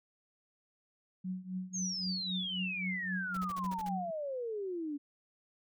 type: tone with tremolo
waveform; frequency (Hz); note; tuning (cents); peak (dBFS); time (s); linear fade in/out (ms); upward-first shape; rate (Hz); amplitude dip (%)
sine; 185; F#3; 0; -33; 1.24-4.11; 10; triangle; 3.8; 90
type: exponential sweep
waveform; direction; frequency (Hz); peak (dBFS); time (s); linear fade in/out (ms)
sine; down; 6645 to 280.3; -35; 1.73-4.98; 20
type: noise bursts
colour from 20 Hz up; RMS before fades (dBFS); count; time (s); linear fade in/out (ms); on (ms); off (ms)
pink; -48; 8; 3.34-3.891; 5; 33; 41
effects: none